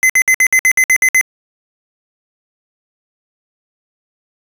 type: tone bursts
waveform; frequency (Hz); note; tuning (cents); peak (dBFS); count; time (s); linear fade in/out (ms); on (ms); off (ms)
square; 2047; C7; -38; -8; 10; 0.03-1.211; 0; 65; 59
effects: resampled to 32000 Hz